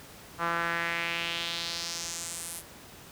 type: tone with band-pass filter sweep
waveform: sawtooth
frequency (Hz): 169.1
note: E3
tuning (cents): +44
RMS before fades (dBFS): -33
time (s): 0.38-2.63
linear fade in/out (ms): 50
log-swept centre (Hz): 1200 to 11000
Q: 2.5
effects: pink hiss -49 dBFS RMS until 3.11 s + high-pass 60 Hz 12 dB/octave